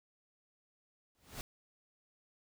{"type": "noise with exponential growth", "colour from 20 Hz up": "pink", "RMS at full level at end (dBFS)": -40, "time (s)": [1.15, 1.41], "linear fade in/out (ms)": 0, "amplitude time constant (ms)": 55, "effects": []}